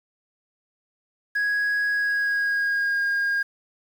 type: tone with pitch glide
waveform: sine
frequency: 1661.2 to 1622.3 Hz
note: G#6 to G#6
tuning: 0 to -41 cents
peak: -18 dBFS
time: 1.35-3.43 s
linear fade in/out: 10 ms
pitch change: -41 cents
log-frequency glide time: 1.9-3.02 s
effects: tanh soft clip ceiling -20 dBFS + 8-bit